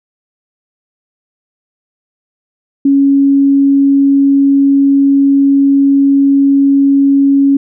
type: tone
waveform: sine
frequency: 277.2 Hz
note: C#4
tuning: in tune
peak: -5 dBFS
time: 2.85-7.57 s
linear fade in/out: 5 ms
effects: none